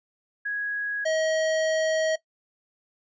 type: tone pair in turn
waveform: sine / square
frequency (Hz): 1661.2 / 634.6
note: G#6 / D#5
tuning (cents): 0 / +34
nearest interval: octave + perfect fourth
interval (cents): 1666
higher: first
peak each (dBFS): -26 / -23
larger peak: second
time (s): 0.45-1.05 / 1.05-2.16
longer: second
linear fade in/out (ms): 10
effects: noise-tail reverb RT60 0.1 s tail -18 dB re dry + resampled to 16000 Hz